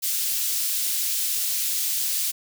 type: high-pass noise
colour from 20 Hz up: white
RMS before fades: -25 dBFS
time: 0.02-2.32 s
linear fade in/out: 20 ms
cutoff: 3600 Hz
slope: 12 dB/octave
effects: none